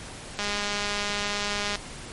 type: click train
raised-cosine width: 0.2 ms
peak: -11 dBFS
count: 281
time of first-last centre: 0.39-1.756 s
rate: 205 Hz
effects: pink hiss -40 dBFS RMS until 2.12 s + MP3 48 kbps